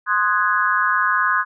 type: chord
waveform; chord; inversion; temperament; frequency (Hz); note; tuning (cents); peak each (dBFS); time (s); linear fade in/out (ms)
sine; Ab dominant seventh; first; equal; 1046.5 / 1244.5 / 1480 / 1661.2; C6 / Eb6 / Gb6 / Ab6; 0 / 0 / 0 / 0; -21; 0.06-1.45; 50
effects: none